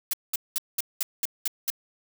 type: noise bursts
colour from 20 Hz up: blue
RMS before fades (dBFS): -26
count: 8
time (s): 0.11-1.702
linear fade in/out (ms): 2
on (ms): 24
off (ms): 200
effects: none